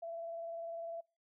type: tone with vibrato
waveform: sine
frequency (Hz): 670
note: E5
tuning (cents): +28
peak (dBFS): -40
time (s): 0.02-1.01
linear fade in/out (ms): 10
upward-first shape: square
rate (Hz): 20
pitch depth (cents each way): 20
effects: noise-tail reverb RT60 0.3 s tail -25 dB re dry